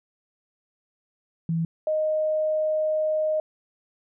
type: tone pair in turn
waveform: sine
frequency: 164.81 / 620.4 Hz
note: E3 / D#5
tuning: 0 / -5 cents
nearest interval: octave + major seventh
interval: 2295 cents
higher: second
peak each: -22 / -21 dBFS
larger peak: second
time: 1.49-1.65 / 1.87-3.4 s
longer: second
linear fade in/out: 2 ms
effects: none

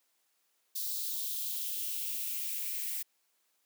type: noise with high-pass filter sweep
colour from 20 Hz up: violet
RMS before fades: -36 dBFS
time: 0.75-3.03 s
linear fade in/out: 10 ms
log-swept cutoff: 4200 to 2000 Hz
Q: 3
effects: white hiss -75 dBFS RMS until 3.65 s + high-pass 300 Hz 12 dB/octave

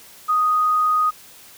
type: tone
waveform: sine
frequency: 1244.5 Hz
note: D#6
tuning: in tune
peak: -15 dBFS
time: 0.28-1.11 s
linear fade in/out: 20 ms
effects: white hiss -45 dBFS RMS until 1.57 s

